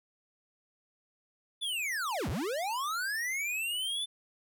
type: linear two-way sweep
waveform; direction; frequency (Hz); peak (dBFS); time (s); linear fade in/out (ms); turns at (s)
square; down then up; 3534 to 56 to 3534; -32; 1.61-4.06; 20; 2.29
effects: none